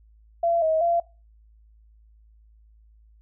sine tone with pitch steps, 679 / 636 / 684 Hz, F5 / D#5 / F5, -49 / +38 / -36 cents, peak -19 dBFS, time 0.43-1 s, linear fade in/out 5 ms, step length 190 ms, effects noise-tail reverb RT60 0.3 s tail -20 dB re dry + added 54 Hz sine -52 dBFS peak until 3.21 s

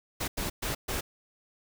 pink noise bursts at uneven times, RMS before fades -32 dBFS, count 4, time 0.2-0.28 / 0.37-0.5 / 0.62-0.75 / 0.88-1.01 s, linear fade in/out 10 ms, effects none

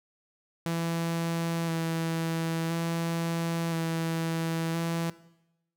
sawtooth tone with vibrato, 165.5 Hz, E3, 7 cents sharp, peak -24 dBFS, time 0.66-5.1 s, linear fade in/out 0 ms, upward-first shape square, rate 0.49 Hz, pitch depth 14 cents each way, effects noise-tail reverb RT60 0.9 s tail -19 dB re dry

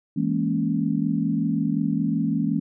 sine chord, A# half-diminished seventh, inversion second, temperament equal, 164.81 / 207.7 / 233.1 / 277.2 Hz, E3 / G#3 / A#3 / C#4, 0 / 0 / 0 / 0 cents, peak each -26 dBFS, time 0.16-2.6 s, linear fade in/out 10 ms, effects none

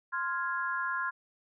sine chord, F minor, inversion second, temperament equal, 1046.5 / 1396.9 / 1661.2 Hz, C6 / F6 / Ab6, 0 / 0 / 0 cents, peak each -34 / -34 / -35 dBFS, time 0.12-1.11 s, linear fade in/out 20 ms, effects none

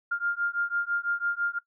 sine beating tone pair, 1400 / 1406 Hz, F6 / F6, +4 / +11 cents, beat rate 6 Hz, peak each -29 dBFS, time 0.11-1.59 s, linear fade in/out 10 ms, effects noise-tail reverb RT60 0.1 s tail -20 dB re dry

